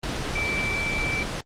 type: tone in noise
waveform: sine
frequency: 2327 Hz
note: D7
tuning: 17 cents flat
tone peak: -25 dBFS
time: 0.35-1.23 s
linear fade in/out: 5 ms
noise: pink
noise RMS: -28 dBFS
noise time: 0.03-1.41 s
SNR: 0 dB
effects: low-pass 6000 Hz 12 dB/octave + Opus 24 kbps